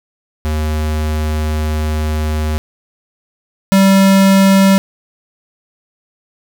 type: tone pair in turn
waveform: square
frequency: 77 / 194.03 Hz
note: D#2 / G3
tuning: -17 / -17 cents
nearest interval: octave + major third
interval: 1600 cents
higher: second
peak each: -15 / -7 dBFS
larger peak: second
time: 0.45-2.58 / 3.72-4.78 s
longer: first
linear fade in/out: 0 ms
effects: none